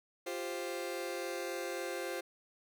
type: chord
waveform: sawtooth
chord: F suspended second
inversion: none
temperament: just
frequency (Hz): 349.2 / 392.9 / 523.8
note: F4 / G4 / C5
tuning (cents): 0 / +4 / +2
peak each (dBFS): -37 / -39 / -36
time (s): 0.26-2.21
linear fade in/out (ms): 10
effects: none